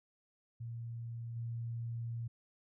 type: tone with level steps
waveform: sine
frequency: 116.54 Hz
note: A#2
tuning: in tune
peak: -40 / -37 dBFS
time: 0.6-2.28 s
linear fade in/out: 10 ms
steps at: 1.35 s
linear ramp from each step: 20 ms
effects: none